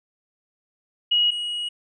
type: tone pair in turn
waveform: sine / triangle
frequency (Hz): 2900 / 2900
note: F#7 / F#7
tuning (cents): -35 / -35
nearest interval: unison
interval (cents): 0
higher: neither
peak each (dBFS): -16 / -24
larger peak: first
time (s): 1.11-1.31 / 1.31-1.69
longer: second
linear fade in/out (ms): 10
effects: resampled to 22050 Hz